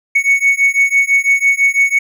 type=beating tone pair; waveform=triangle; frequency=2217 / 2223 Hz; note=C#7 / C#7; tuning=0 / +4 cents; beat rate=6 Hz; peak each=-11 dBFS; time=0.15-1.99 s; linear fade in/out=10 ms; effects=none